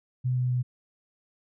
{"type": "tone with pitch steps", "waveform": "sine", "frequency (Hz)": [126.5, 125.63, 124.76], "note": ["B2", "B2", "B2"], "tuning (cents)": [42, 30, 18], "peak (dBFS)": -23, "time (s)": [0.24, 0.63], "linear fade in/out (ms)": 20, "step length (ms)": 130, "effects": []}